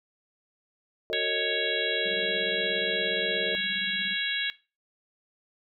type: chord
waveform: sine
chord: D# half-diminished seventh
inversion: first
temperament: equal with one note detuned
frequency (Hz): 370 / 451.6 / 554.4 / 622.3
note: F#4 / A4 / C#5 / D#5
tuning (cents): 0 / +45 / 0 / 0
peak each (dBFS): -36 / -32 / -37 / -35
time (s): 1.1-3.55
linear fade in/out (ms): 0
type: harmonic tone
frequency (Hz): 554.4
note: C#5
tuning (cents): 0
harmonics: 3 / 4 / 5 / 6 / 7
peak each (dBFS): -31 / -34 / -35 / -31 / -33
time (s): 1.13-4.5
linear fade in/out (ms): 0
type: tone with tremolo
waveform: sine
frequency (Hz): 192.2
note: G3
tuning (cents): -34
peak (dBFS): -40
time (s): 2.05-4.14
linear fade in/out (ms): 10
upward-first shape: square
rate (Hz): 17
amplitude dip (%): 80
effects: noise-tail reverb RT60 0.3 s tail -18 dB re dry

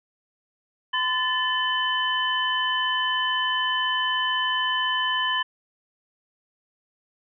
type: tone cluster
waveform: sine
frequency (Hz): 1019 / 1753 / 3032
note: C6 / A6 / F#7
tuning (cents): -46 / -7 / +42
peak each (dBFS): -26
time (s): 0.93-5.43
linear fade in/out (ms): 10
effects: none

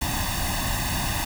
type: noise with comb filter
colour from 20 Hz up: pink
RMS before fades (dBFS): -26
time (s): 0.01-1.25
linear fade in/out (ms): 10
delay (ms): 1.1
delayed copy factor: +0.9
effects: none

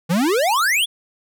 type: exponential sweep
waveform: square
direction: up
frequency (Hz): 155.8 to 3520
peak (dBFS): -16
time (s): 0.09-0.86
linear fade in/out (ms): 20
effects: none

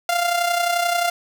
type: tone with amplitude modulation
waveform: sawtooth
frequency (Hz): 696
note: F5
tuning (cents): -6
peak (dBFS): -12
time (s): 0.09-1.1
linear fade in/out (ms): 2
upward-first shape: sine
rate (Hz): 31.4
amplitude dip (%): 55
effects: none

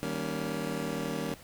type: chord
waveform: 25% pulse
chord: Eb dominant seventh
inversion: none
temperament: just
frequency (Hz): 155.56 / 194.45 / 233.3 / 280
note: Eb3 / G3 / Bb3 / Db4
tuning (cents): 0 / -14 / +2 / +18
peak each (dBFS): -34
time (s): 0.03-1.34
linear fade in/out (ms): 0
effects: pink hiss -52 dBFS RMS until 1.43 s

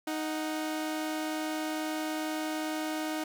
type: tone pair together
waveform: sawtooth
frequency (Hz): 311.1 / 740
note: D#4 / F#5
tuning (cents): 0 / 0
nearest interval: octave + minor third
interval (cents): 1500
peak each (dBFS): -28 / -36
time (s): 0.07-3.24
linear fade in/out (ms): 5
effects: none

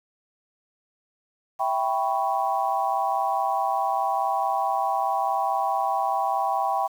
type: chord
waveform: sine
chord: C# half-diminished seventh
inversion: first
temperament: equal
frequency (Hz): 659.3 / 784 / 987.8 / 1108.7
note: E5 / G5 / B5 / C#6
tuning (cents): 0 / 0 / 0 / 0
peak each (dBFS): -30 / -24 / -28 / -30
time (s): 1.59-6.88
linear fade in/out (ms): 20
effects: 8-bit

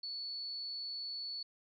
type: tone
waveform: sine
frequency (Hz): 4435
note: C#8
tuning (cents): 0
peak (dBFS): -39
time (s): 0.03-1.43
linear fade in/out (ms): 5
effects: none

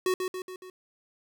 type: tone with echo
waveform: square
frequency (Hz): 370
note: F#4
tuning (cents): 0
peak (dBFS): -24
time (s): 0.06-0.14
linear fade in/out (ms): 2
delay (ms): 140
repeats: 4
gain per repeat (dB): -5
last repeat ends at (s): 0.7
effects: 10-bit

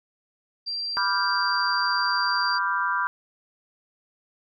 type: tone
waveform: sine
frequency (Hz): 4721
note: D8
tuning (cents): +8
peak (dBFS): -27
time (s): 0.66-2.59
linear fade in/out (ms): 20
type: chord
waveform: sine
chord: G dominant seventh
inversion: first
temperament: equal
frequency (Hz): 987.8 / 1174.7 / 1396.9 / 1568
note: B5 / D6 / F6 / G6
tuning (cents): 0 / 0 / 0 / 0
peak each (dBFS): -27 / -28 / -28 / -28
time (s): 0.97-3.07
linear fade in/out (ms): 0
effects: none

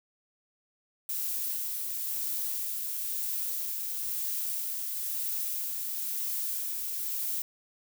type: noise with tremolo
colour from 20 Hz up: violet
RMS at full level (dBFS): -32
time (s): 1.09-7.42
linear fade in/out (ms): 2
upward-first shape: sine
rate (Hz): 1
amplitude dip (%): 25
effects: none

